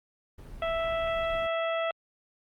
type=noise; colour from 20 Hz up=brown; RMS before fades=-43 dBFS; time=0.38-1.47 s; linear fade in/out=5 ms
type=harmonic tone; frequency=659.3 Hz; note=E5; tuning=in tune; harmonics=1 / 2 / 3 / 4 / 5; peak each=-28 / -34 / -38 / -40 / -42 dBFS; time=0.62-1.91 s; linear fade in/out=2 ms
effects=Opus 24 kbps